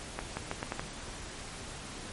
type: accelerating click train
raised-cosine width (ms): 0.5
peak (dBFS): -18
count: 6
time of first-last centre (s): 0.19-0.795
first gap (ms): 180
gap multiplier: 0.8
effects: pink hiss -43 dBFS RMS until 2.12 s + MP3 48 kbps